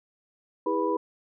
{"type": "tone cluster", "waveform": "sine", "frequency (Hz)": [324.5, 404.9, 491.2, 987], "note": ["E4", "G#4", "B4", "B5"], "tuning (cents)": [-27, -44, -9, -1], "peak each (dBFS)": -29, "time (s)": [0.66, 0.97], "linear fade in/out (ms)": 5, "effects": []}